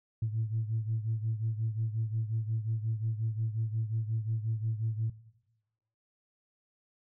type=beating tone pair; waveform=sine; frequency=110 / 115.6 Hz; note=A2 / A#2; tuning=0 / -14 cents; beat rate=5.6 Hz; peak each=-29 / -35 dBFS; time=0.22-5.1 s; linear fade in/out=5 ms; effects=noise-tail reverb RT60 1.0 s tail -18 dB re dry + tanh soft clip ceiling -23 dBFS